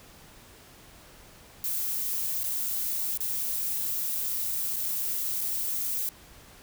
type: noise with dropouts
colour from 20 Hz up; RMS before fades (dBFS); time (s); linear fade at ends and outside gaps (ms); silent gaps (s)
violet; -30; 1.64-6.09; 1; 2.434-2.44 / 3.175-3.204 / 4.761-4.765 / 5.409-5.413
effects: pink hiss -52 dBFS RMS until 6.62 s